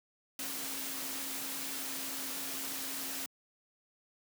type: tone in noise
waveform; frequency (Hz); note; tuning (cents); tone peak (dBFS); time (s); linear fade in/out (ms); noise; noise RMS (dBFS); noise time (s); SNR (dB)
sine; 270.6; C#4; -42; -49; 0.39-3.26; 2; white; -39; 0.39-3.26; -13
effects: high-pass 150 Hz 12 dB/octave